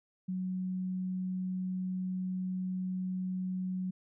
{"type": "tone", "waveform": "sine", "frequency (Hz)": 185, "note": "F#3", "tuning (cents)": 0, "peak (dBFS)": -32, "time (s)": [0.28, 3.91], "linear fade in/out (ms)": 10, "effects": []}